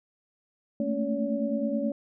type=tone cluster; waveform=sine; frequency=218.2 / 227.6 / 279.1 / 569 Hz; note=A3 / A#3 / C#4 / C#5; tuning=-14 / -41 / +12 / +45 cents; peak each=-31 dBFS; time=0.8-1.92 s; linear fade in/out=2 ms; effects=none